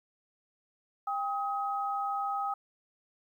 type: tone pair together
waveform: sine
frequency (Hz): 798 / 1265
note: G5 / D#6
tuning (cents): +31 / +28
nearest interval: minor sixth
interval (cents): 797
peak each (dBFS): -32 / -33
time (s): 1.07-2.54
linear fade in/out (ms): 5
effects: 11-bit